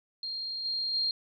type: tone with level steps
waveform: sine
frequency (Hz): 4213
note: C8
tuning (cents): +11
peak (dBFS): -33 / -29 / -26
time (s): 0.23-1.11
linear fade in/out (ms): 2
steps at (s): 0.64 / 0.93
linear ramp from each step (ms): 20
effects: none